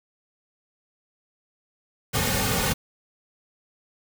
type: noise with comb filter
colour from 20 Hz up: pink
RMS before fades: -24 dBFS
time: 2.13-2.74 s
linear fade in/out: 20 ms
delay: 3 ms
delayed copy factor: -1
effects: none